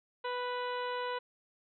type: harmonic tone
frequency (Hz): 493.9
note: B4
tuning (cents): 0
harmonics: 1 / 2 / 3 / 4 / 5 / 6 / 7 / 8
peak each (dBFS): -37 / -37 / -43 / -48 / -51 / -48 / -54 / -51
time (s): 0.24-1.19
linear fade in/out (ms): 10
effects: none